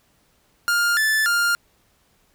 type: tone with pitch steps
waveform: 45% pulse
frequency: 1408 / 1749 / 1404 Hz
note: F6 / A6 / F6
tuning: +14 / -11 / +9 cents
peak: -17 dBFS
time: 0.68-1.55 s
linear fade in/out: 0 ms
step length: 290 ms
effects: pink hiss -62 dBFS RMS until 2.34 s